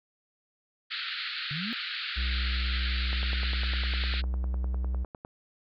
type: band-pass noise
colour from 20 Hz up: white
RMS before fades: -35 dBFS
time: 0.9-4.22 s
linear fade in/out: 20 ms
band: 1300 to 4500 Hz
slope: 96 dB/octave
type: exponential sweep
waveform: sine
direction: up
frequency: 138.59 to 246.9 Hz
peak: -33 dBFS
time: 1.51-1.73 s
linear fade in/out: 0 ms
type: tone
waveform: triangle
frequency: 62.5 Hz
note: B1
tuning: 21 cents sharp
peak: -25 dBFS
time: 2.16-5.05 s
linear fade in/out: 20 ms
type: click train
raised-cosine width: 1 ms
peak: -27 dBFS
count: 22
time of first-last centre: 3.13-5.249 s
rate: 9.91 Hz
effects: none